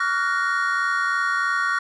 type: chord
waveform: triangle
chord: Gb major seventh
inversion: second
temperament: equal with one note detuned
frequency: 1132.7 / 1396.9 / 1480 / 1864.7 Hz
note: Db6 / F6 / Gb6 / Bb6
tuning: +37 / 0 / 0 / 0 cents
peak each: -23 / -23 / -24 / -24 dBFS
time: 0-1.79 s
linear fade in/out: 5 ms
effects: tanh soft clip ceiling -8 dBFS + resampled to 24000 Hz